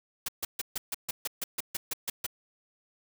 white noise bursts, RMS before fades -32 dBFS, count 13, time 0.26-2.265 s, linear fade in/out 5 ms, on 25 ms, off 140 ms, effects none

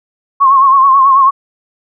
sine tone with vibrato, 1082 Hz, C#6, 42 cents flat, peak -4 dBFS, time 0.4-1.31 s, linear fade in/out 20 ms, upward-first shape sine, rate 9.2 Hz, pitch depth 62 cents each way, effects none

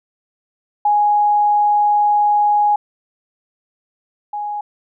sine tone pair in turn, 830.6 / 830.6 Hz, G#5 / G#5, 0 / 0 cents, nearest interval unison, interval 0 cents, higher neither, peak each -11 / -21 dBFS, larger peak first, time 0.85-2.76 / 4.33-4.61 s, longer first, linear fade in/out 5 ms, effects none

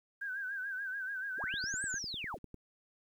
sine tone with vibrato, 1568 Hz, G6, in tune, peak -36 dBFS, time 0.21-1.99 s, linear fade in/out 10 ms, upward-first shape sine, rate 6.9 Hz, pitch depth 84 cents each way
sine linear two-way sweep, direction up then down, 65 to 8310 to 65 Hz, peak -38 dBFS, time 1.37-2.39 s, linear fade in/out 50 ms, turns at 1.83 s
click train, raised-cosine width 3 ms, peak -34 dBFS, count 12, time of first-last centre 1.44-2.543 s, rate 9.97 Hz
effects 11-bit

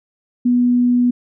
sine tone, 244.9 Hz, B3, 14 cents flat, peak -11 dBFS, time 0.45-1.11 s, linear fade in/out 10 ms, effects none

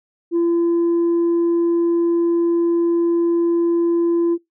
sine tone, 340 Hz, F4, 46 cents flat, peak -12 dBFS, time 0.31-4.38 s, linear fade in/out 50 ms, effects noise-tail reverb RT60 0.2 s tail -26 dB re dry + tanh soft clip ceiling -13 dBFS

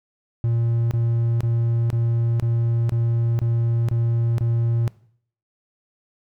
triangle tone bursts, 116.54 Hz, A#2, in tune, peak -16 dBFS, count 9, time 0.44-4.878 s, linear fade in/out 0 ms, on 470 ms, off 26 ms, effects noise-tail reverb RT60 0.6 s tail -20 dB re dry

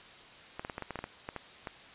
clicks, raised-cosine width 0.5 ms, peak -22 dBFS, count 12, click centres 0.595 / 0.649 / 0.698 / 0.781 / 0.823 / 0.907 / 0.957 / 0.99 / 1.041 / 1.289 / 1.363 / 1.672 s, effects white hiss -52 dBFS RMS until 1.94 s + resampled to 8000 Hz

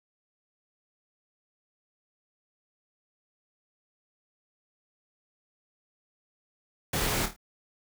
pink noise with echo, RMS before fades -29 dBFS, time 6.93-7.26 s, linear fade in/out 5 ms, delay 26 ms, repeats 4, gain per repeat -7 dB, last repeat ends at 7.364 s, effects none

